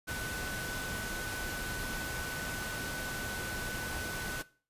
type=tone in noise; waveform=sine; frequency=1500 Hz; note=F#6; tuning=23 cents sharp; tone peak=-38 dBFS; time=0.07-4.43 s; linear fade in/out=20 ms; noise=pink; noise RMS=-39 dBFS; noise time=0.07-4.43 s; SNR=-2 dB; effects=noise-tail reverb RT60 0.4 s tail -19 dB re dry + resampled to 32000 Hz